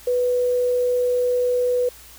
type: tone with quantisation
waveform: sine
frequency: 493.9 Hz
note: B4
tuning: in tune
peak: -17 dBFS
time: 0.07-1.89 s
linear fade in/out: 5 ms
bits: 7
effects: added 60 Hz sine -50 dBFS peak until 2.18 s + white hiss -45 dBFS RMS until 2.18 s